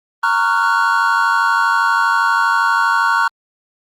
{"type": "chord", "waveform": "triangle", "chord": "Gb major seventh", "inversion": "first", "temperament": "just", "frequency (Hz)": [925, 1110, 1387.5, 1480], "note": ["Bb5", "Db6", "F6", "Gb6"], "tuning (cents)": [-14, 2, -12, 0], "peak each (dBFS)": -16, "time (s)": [0.23, 3.28], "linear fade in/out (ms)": 5, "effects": ["Opus 32 kbps"]}